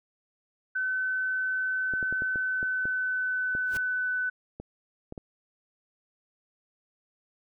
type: tone with pitch glide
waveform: sine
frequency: 1519 to 1501.6 Hz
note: F#6 to F#6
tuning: +45 to +25 cents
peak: -26 dBFS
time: 0.75-4.3 s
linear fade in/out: 10 ms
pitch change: -20 cents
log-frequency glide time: 2.22-4.06 s
type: clicks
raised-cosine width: 2 ms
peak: -25 dBFS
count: 11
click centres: 1.937 / 2.028 / 2.126 / 2.221 / 2.358 / 2.629 / 2.855 / 3.551 / 4.6 / 5.124 / 5.178 s
type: noise with exponential growth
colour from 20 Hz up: pink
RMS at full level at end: -35 dBFS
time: 3.65-3.77 s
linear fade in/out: 0 ms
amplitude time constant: 25 ms
effects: none